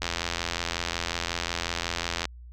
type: click train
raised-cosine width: 0.2 ms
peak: -10 dBFS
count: 192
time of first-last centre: 0.02-2.254 s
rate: 85.5 Hz
effects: added 60 Hz sine -42 dBFS peak until 2.52 s